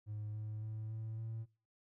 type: tone with pitch steps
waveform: triangle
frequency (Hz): 105.9 / 107.44 / 109 / 110.59 / 112.2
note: G#2 / A2 / A2 / A2 / A2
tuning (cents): +34 / -41 / -16 / +9 / +34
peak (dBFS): -37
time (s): 0.06-1.46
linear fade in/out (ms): 50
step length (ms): 280
effects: noise-tail reverb RT60 0.4 s tail -25 dB re dry + tanh soft clip ceiling -35 dBFS